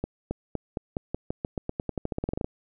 accelerating click train, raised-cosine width 2 ms, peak -15 dBFS, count 22, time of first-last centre 0.04-2.445 s, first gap 270 ms, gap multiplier 0.9, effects none

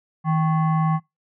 sine tone with frequency modulation, 160 Hz, D#3, 49 cents sharp, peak -17 dBFS, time 0.24-1 s, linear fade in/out 50 ms, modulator 940 Hz, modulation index 0.66, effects noise-tail reverb RT60 0.2 s tail -22 dB re dry

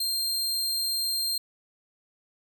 sawtooth tone, 4186 Hz, C8, in tune, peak -23 dBFS, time 0-1.38 s, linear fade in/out 5 ms, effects none

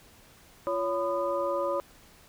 sine tone cluster, 346.4 / 561 / 1002 / 1225 Hz, F4 / C#5 / B5 / D#6, -14 / +21 / +25 / -27 cents, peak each -35 / -28 / -34 / -35 dBFS, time 0.67-1.8 s, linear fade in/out 0 ms, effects pink hiss -56 dBFS RMS until 2.28 s

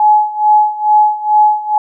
sine tone with tremolo, 847 Hz, G#5, 34 cents sharp, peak -4 dBFS, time 0-1.78 s, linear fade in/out 2 ms, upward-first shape sine, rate 2.3 Hz, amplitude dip 85%, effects none

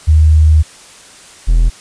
sine / triangle tone pair in turn, 77.78 / 41.37 Hz, D#2 / E1, 0 / +7 cents, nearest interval major seventh, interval 1093 cents, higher first, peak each -4 dBFS, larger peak neither, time 0.07-0.63 / 1.47-1.7 s, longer first, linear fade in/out 20 ms, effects white hiss -38 dBFS RMS until 1.8 s + resampled to 22050 Hz

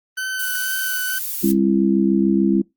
40% pulse tone with vibrato, 1516 Hz, F#6, 42 cents sharp, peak -22 dBFS, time 0.17-1.19 s, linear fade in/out 10 ms, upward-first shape sine, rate 2.1 Hz, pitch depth 17 cents each way
violet noise, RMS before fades -26 dBFS, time 0.39-1.52 s, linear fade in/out 5 ms
harmonic tone, 66.8 Hz, C2, 36 cents sharp, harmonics 3 / 4 / 5, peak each -17 / -20 / -18 dBFS, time 1.43-2.62 s, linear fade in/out 10 ms
effects noise-tail reverb RT60 0.2 s tail -25 dB re dry + Opus 24 kbps

